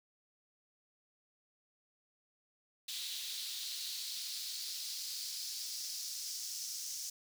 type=noise with high-pass filter sweep; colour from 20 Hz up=pink; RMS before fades=-42 dBFS; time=2.88-7.1 s; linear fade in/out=5 ms; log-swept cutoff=3700 to 5700 Hz; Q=3.1; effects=none